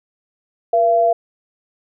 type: tone pair together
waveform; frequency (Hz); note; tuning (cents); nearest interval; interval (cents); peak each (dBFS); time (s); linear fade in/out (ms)
sine; 478 / 679; A#4 / F5; +43 / -49; tritone; 608; -19 / -12; 0.73-1.13; 5
effects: none